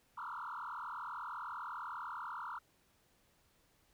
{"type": "tone with frequency modulation", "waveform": "sine", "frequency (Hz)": 1174.7, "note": "D6", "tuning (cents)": 0, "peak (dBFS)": -40, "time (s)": [0.17, 2.59], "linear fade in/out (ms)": 10, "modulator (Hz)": 40.2, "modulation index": 6.2, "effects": ["tanh soft clip ceiling -36 dBFS", "pink hiss -72 dBFS RMS until 3.93 s"]}